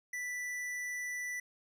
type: tone with hard clipping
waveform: sine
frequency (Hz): 1975.5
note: B6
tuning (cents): 0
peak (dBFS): -38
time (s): 0.13-1.4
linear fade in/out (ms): 5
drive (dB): 12
effects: none